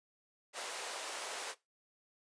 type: high-pass noise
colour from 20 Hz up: pink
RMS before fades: -42 dBFS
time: 0.53-1.55 s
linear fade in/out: 50 ms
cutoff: 470 Hz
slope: 24 dB/octave
effects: noise-tail reverb RT60 0.2 s tail -18 dB re dry + resampled to 22050 Hz